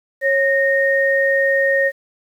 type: tone pair together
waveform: sine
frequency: 547 / 1851.1 Hz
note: C#5 / A#6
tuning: -23 / -13 cents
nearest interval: octave + major sixth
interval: 2110 cents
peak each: -16 / -16 dBFS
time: 0.21-1.92 s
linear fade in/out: 50 ms
effects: 8-bit